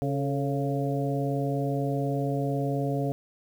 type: harmonic tone with a mistuned harmonic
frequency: 138.59 Hz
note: C#3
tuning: in tune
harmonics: 1 / 2 / 3 / 4 / 5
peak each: -28 / -31 / -33 / -34 / -35 dBFS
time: 0.02-3.12 s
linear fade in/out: 0 ms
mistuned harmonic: 3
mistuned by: +73 cents
effects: 9-bit